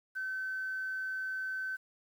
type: tone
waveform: sine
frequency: 1530 Hz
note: G6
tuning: 42 cents flat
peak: -33 dBFS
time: 0.15-1.77 s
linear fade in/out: 20 ms
effects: tanh soft clip ceiling -30 dBFS + 10-bit